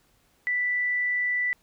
sine tone, 1975.5 Hz, B6, in tune, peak -23 dBFS, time 0.47-1.53 s, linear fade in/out 0 ms, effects pink hiss -65 dBFS RMS until 1.62 s

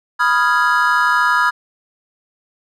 triangle chord, F half-diminished seventh, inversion second, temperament equal, 987.8 / 1244.5 / 1396.9 / 1661.2 Hz, Cb6 / Eb6 / F6 / Ab6, 0 / 0 / 0 / 0 cents, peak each -16 dBFS, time 0.19-1.51 s, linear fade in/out 20 ms, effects none

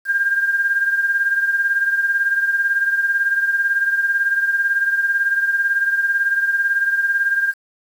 sine beating tone pair, 1600 / 1618 Hz, G6 / G#6, +35 / -46 cents, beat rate 18 Hz, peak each -16 / -23 dBFS, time 0.05-7.54 s, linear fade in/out 50 ms, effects 7-bit

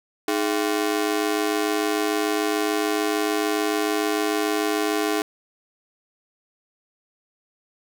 sawtooth ring-modulated tone, 364.6 Hz, F#4, 25 cents flat, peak -14 dBFS, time 0.28-5.22 s, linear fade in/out 2 ms, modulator 53.4 Hz, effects none

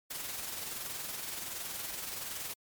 white noise with amplitude modulation, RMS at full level -38 dBFS, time 0.1-2.54 s, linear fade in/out 10 ms, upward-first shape sine, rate 21.3 Hz, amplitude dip 40%, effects MP3 96 kbps

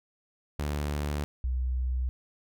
sawtooth / sine tone pair in turn, 73.4 / 63.05 Hz, D2 / B1, 0 / +36 cents, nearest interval minor third, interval 264 cents, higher first, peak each -25 / -26 dBFS, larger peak first, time 0.59-1.24 / 1.44-2.09 s, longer neither, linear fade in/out 0 ms, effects none

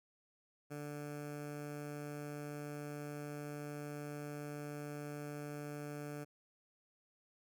15% pulse tone with notch filter, 146.83 Hz, D3, in tune, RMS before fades -45 dBFS, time 0.7-6.25 s, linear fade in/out 20 ms, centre 3700 Hz, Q 1.2, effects none

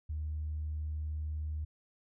sine tone, 76.6 Hz, D#2, 27 cents flat, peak -33 dBFS, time 0.09-1.65 s, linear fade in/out 10 ms, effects tanh soft clip ceiling -29 dBFS

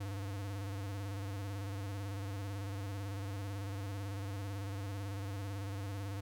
square tone with vibrato, 99 Hz, G2, 18 cents sharp, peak -39 dBFS, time 0-6.21 s, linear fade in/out 10 ms, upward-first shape square, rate 18 Hz, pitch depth 53 cents each way, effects none

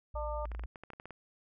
sine tone, 57 Hz, A#1, 38 cents flat, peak -37 dBFS, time 0.14-0.66 s, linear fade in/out 5 ms
harmonic tone, 299.4 Hz, D4, 33 cents sharp, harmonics 2 / 3 / 4, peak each -38 / -41 / -43 dBFS, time 0.15-0.46 s, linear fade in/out 10 ms
clicks, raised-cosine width 0.5 ms, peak -31 dBFS, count 12, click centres 0.455 / 0.517 / 0.549 / 0.595 / 0.637 / 0.758 / 0.836 / 0.903 / 0.934 / 0.999 / 1.056 / 1.107 s
effects none

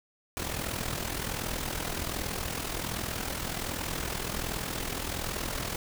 pink noise with amplitude modulation, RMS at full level -31 dBFS, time 0.37-5.76 s, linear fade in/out 0 ms, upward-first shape sine, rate 41.3 Hz, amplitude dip 65%, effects none

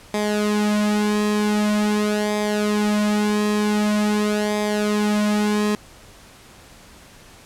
sawtooth tone with flanger, 209.6 Hz, G#3, 16 cents sharp, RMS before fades -20 dBFS, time 0.14-5.75 s, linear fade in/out 0 ms, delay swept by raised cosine 0.7 to 3.4 ms, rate 0.45 Hz, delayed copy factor -0.7, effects pink hiss -46 dBFS RMS until 7.45 s + low-pass 11000 Hz 12 dB/octave

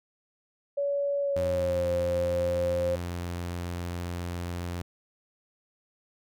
sine tone with pitch glide, 566 to 528.1 Hz, C#5 to C5, +36 to +16 cents, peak -25 dBFS, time 0.77-2.96 s, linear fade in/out 10 ms, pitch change -120 cents, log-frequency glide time 1.21-1.89 s
sawtooth tone, 87.31 Hz, F2, in tune, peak -28 dBFS, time 1.36-4.82 s, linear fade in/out 5 ms
effects none

